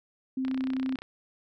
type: tone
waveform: sine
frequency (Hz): 261.6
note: C4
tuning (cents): 0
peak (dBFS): -27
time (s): 0.37-0.96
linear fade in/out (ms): 5
type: click train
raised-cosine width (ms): 0.3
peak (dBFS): -24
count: 19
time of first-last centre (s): 0.45-1.02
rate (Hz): 31.6
effects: none